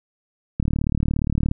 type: click train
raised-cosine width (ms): 5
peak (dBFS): -9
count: 35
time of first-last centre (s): 0.6-1.514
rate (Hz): 37.2
effects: none